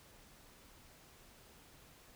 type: silence
effects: pink hiss -61 dBFS RMS until 2.15 s